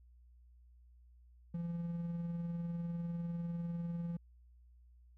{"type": "tone with tremolo", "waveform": "triangle", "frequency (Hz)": 170.2, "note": "F3", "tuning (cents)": -44, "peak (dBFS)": -33, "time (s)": [1.54, 4.17], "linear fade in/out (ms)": 5, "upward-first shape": "triangle", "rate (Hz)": 20, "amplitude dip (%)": 40, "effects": ["added 60 Hz sine -59 dBFS peak until 5.17 s"]}